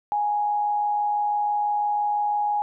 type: tone with amplitude modulation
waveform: sine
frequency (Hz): 830.6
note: G#5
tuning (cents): 0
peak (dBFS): -19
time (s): 0.12-2.62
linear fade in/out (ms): 0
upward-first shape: sine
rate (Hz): 106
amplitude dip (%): 35
effects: none